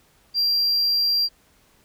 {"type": "tone", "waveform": "sine", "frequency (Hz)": 4744, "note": "D8", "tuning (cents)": 17, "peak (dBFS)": -15, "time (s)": [0.34, 1.29], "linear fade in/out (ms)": 50, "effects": ["tanh soft clip ceiling -17 dBFS", "pink hiss -59 dBFS RMS until 1.84 s"]}